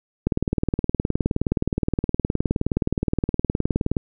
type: click train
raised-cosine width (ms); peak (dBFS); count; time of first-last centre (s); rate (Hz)
3; -7; 72; 0.27-3.968; 19.2
effects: none